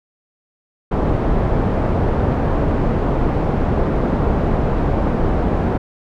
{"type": "low-pass noise", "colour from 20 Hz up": "pink", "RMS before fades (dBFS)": -17, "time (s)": [0.91, 5.78], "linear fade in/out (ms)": 10, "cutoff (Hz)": 770, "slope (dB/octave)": 12, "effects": []}